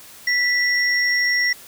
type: tone pair together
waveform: sine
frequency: 1968 / 5562 Hz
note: B6 / F8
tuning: -7 / -8 cents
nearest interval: octave + tritone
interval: 1799 cents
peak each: -17 / -23 dBFS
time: 0.27-1.53 s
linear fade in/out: 5 ms
effects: white hiss -43 dBFS RMS until 1.67 s